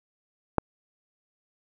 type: click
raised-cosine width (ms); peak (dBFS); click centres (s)
1; -6; 0.583
effects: none